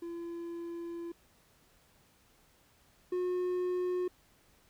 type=tone pair in turn; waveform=triangle; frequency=340 / 361.4 Hz; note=F4 / F#4; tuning=-46 / -41 cents; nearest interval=minor second; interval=105 cents; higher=second; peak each=-36 / -28 dBFS; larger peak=second; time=0.02-1.12 / 3.12-4.08 s; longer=first; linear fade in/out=5 ms; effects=pink hiss -66 dBFS RMS until 4.69 s